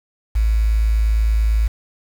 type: tone with quantisation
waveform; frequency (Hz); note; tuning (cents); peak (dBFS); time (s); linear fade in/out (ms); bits
sine; 54.4; A1; -19; -13; 0.35-1.68; 10; 6
effects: none